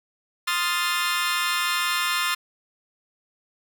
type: chord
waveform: 20% pulse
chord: F dominant seventh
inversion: second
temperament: equal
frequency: 1046.5 / 1244.5 / 1396.9 / 1760 Hz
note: C6 / Eb6 / F6 / A6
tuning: 0 / 0 / 0 / 0 cents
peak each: -23 dBFS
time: 0.47-2.35 s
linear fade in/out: 10 ms
effects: none